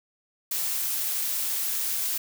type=noise; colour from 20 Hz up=blue; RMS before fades=-28 dBFS; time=0.51-2.18 s; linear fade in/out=5 ms; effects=none